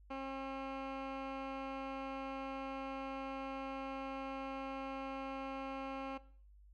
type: tone with low-pass filter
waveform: 15% pulse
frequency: 269.3 Hz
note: C#4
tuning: 50 cents flat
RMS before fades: -43 dBFS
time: 0.1-6.18 s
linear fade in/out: 10 ms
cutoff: 2200 Hz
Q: 1.2
effects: noise-tail reverb RT60 0.5 s tail -18 dB re dry + added 50 Hz sine -58 dBFS peak until 6.73 s